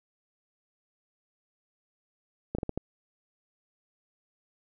slowing click train, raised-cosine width 2 ms, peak -17 dBFS, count 5, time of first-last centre 2.55-2.776 s, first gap 35 ms, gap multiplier 1.33, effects none

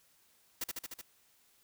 white noise with echo, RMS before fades -36 dBFS, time 0.61-0.64 s, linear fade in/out 5 ms, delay 75 ms, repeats 5, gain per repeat -2 dB, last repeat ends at 1.015 s, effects white hiss -68 dBFS RMS until 1.63 s

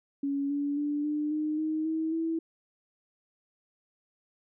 sine tone with pitch steps, 280 / 286.2 / 292.6 / 299.1 / 305.7 / 312.5 / 319.4 / 326.5 Hz, C#4 / D4 / D4 / D4 / D#4 / D#4 / D#4 / E4, +18 / -45 / -6 / +32 / -30 / +8 / +45 / -17 cents, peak -27 dBFS, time 0.23-2.39 s, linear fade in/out 5 ms, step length 270 ms, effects none

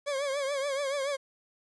40% pulse tone with vibrato, 556 Hz, C#5, 5 cents sharp, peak -28 dBFS, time 0.06-1.17 s, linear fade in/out 20 ms, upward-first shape triangle, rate 7 Hz, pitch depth 98 cents each way, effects resampled to 22050 Hz + 10-bit

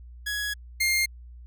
sawtooth tone pair in turn, 1673 / 2118 Hz, G#6 / C7, +12 / +21 cents, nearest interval major third, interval 409 cents, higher second, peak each -24 / -18 dBFS, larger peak second, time 0.26-0.54 / 0.8-1.06 s, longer first, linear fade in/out 10 ms, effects added 60 Hz sine -42 dBFS peak until 1.46 s

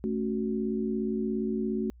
sine chord, F# minor, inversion first, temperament equal, 220 / 277.2 / 370 Hz, A3 / C#4 / F#4, 0 / 0 / 0 cents, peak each -29 / -35 / -32 dBFS, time 0.04-1.9 s, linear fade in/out 0 ms, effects added 60 Hz sine -50 dBFS peak until 2 s

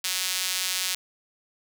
sawtooth tone with high-pass filter, 185 Hz, F#3, in tune, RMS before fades -28 dBFS, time 0.04-0.95 s, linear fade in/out 5 ms, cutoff 3500 Hz, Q 0.84, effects none

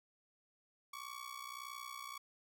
sawtooth ring-modulated tone, 1127 Hz, C#6, 28 cents sharp, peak -39 dBFS, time 0.93-2.18 s, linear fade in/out 5 ms, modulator 30.8 Hz, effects none

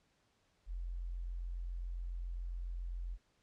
sine tone, 43.65 Hz, F1, in tune, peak -38 dBFS, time 0.66-3.18 s, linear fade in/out 50 ms, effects pink hiss -75 dBFS RMS until 3.42 s + low-pass 7000 Hz 12 dB/octave

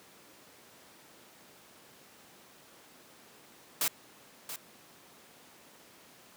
white noise with echo, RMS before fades -29 dBFS, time 3.81-3.88 s, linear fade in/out 2 ms, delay 680 ms, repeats 1, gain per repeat -11 dB, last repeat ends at 4.56 s, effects pink hiss -56 dBFS RMS until 6.36 s + high-pass 200 Hz 12 dB/octave

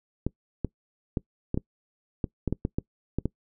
clicks, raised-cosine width 3 ms, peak -13 dBFS, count 12, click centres 0.266 / 0.647 / 1.172 / 1.544 / 1.575 / 2.242 / 2.477 / 2.526 / 2.651 / 2.785 / 3.186 / 3.256 s, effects noise-tail reverb RT60 0.1 s tail -23 dB re dry

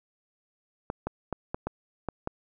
clicks, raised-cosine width 1 ms, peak -16 dBFS, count 7, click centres 0.901 / 1.07 / 1.327 / 1.545 / 1.67 / 2.087 / 2.274 s, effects none

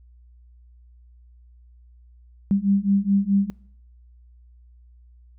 sine beating tone pair, 196 / 200.7 Hz, G3 / G3, 0 / +41 cents, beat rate 4.7 Hz, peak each -21 / -20 dBFS, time 2.51-3.5 s, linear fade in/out 0 ms, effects noise-tail reverb RT60 0.7 s tail -25 dB re dry + added 60 Hz sine -48 dBFS peak until 5.38 s

